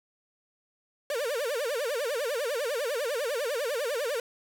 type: tone with vibrato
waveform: 45% pulse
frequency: 521 Hz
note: C5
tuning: 7 cents flat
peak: -28 dBFS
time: 1.1-4.2 s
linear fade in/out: 2 ms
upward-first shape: sine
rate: 10 Hz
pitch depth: 260 cents each way
effects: none